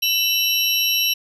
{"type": "tone cluster", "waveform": "sine", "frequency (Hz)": [2667, 2996, 3931, 5610, 11520], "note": ["E7", "F#7", "B7", "F8", "F#9"], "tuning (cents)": [20, 21, -9, 7, -47], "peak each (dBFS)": [-24, -21, -25, -23, -25], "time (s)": [0.02, 1.14], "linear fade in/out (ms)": 10, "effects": []}